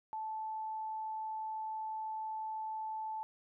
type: tone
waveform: sine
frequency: 874 Hz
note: A5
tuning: 12 cents flat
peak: -37 dBFS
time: 0.13-3.23 s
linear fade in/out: 0 ms
effects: none